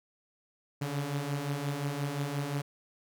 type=beating tone pair; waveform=sawtooth; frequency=138.59 / 144.29 Hz; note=C#3 / D3; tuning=0 / -30 cents; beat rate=5.7 Hz; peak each=-33 / -29 dBFS; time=0.81-2.62 s; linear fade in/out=10 ms; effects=none